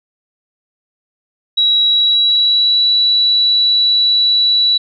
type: tone with pitch glide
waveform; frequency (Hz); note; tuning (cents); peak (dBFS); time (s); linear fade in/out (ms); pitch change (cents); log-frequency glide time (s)
sine; 3879 to 3935; B7 to B7; -32 to -7; -9; 1.57-4.78; 10; +25; 1.83-2.85
effects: none